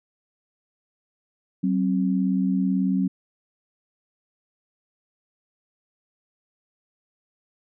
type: tone pair together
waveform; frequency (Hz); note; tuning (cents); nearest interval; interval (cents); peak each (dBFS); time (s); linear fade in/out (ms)
sine; 188.74 / 267; F#3 / C4; +35 / +35; tritone; 600; -21 / -24; 1.63-3.08; 10
effects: none